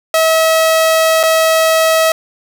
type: tone with dropouts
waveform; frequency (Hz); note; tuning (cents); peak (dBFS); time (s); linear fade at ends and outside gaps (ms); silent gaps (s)
sawtooth; 644; E5; -41; -5; 0.14-2.12; 2; 1.231-1.235
effects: none